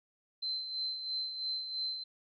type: tone with tremolo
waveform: sine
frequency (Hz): 4086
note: C8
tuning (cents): -42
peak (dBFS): -32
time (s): 0.42-2.04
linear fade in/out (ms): 10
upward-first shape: sine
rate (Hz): 3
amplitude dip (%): 55
effects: none